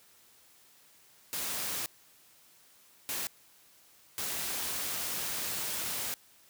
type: noise bursts at uneven times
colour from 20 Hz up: white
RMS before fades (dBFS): -35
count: 3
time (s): 1.33-1.86 / 3.09-3.27 / 4.18-6.14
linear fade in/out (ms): 0
effects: white hiss -61 dBFS RMS until 6.49 s + high-pass 60 Hz 12 dB/octave